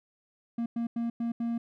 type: tone bursts at uneven times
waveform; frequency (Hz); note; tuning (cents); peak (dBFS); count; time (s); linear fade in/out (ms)
triangle; 233.3; A#3; +2; -26; 5; 0.58-0.66 / 0.76-0.87 / 0.96-1.1 / 1.2-1.32 / 1.4-1.58; 5
effects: none